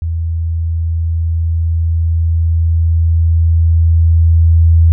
sine tone with level ramp, 82.41 Hz, E2, in tune, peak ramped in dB -14 to -4 dBFS, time 0.02-4.92 s, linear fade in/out 0 ms, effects none

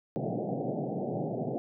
pink band-pass noise, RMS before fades -33 dBFS, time 0.16-1.58 s, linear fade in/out 0 ms, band 120 to 780 Hz, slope 96 dB/octave, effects none

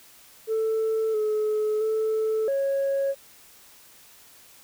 sine tone with pitch steps, 442.1 / 428 / 438 / 550 Hz, A4 / A4 / A4 / C#5, +8 / -48 / -8 / -14 cents, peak -20 dBFS, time 0.47-3.15 s, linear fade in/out 50 ms, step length 670 ms, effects tanh soft clip ceiling -20 dBFS + white hiss -52 dBFS RMS until 4.63 s

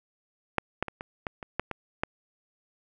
clicks, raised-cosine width 0.5 ms, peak -8 / -11 / -20 / -21 / -16 / -23 / -11 / -17 / -11 dBFS, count 9, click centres 0.583 / 0.826 / 0.883 / 1.009 / 1.268 / 1.428 / 1.596 / 1.713 / 2.035 s, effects none

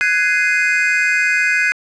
triangle chord, Ab dominant seventh, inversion third, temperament just, 1495.1 / 1661.2 / 2077 / 2492 Hz, Gb6 / Ab6 / C7 / Eb7, +18 / 0 / -13 / +2 cents, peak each -17 dBFS, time 0.01-1.72 s, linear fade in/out 0 ms, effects resampled to 22050 Hz + 7-bit

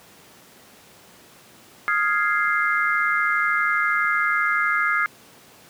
sine chord, F minor seventh, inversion third, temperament equal, 1244.5 / 1396.9 / 1661.2 / 2093 Hz, Eb6 / F6 / Ab6 / C7, 0 / 0 / 0 / 0 cents, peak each -24 dBFS, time 1.88-5.06 s, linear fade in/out 0 ms, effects pink hiss -49 dBFS RMS until 5.69 s + high-pass 150 Hz 12 dB/octave

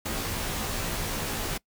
pink noise with comb filter, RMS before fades -31 dBFS, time 0.05-1.58 s, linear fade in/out 10 ms, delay 16 ms, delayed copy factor -0.95, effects noise-tail reverb RT60 0.1 s tail -23 dB re dry

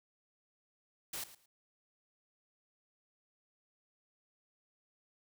white noise with echo, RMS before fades -41 dBFS, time 1.13-1.24 s, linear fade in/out 5 ms, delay 110 ms, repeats 2, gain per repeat -15 dB, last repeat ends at 1.46 s, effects none

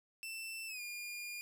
sawtooth tone with pitch glide, 2669 to 2419 Hz, E7 to D#7, +21 to -49 cents, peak -39 dBFS, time 0.23-1.41 s, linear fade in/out 0 ms, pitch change -170 cents, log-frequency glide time 0.67-0.81 s, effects none

